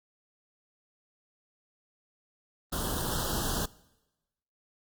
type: band-stop noise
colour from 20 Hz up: pink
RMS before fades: -31 dBFS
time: 2.72-3.66 s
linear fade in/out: 10 ms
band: 1700 to 2900 Hz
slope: 96 dB/octave
effects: noise-tail reverb RT60 1.0 s tail -22 dB re dry + Opus 24 kbps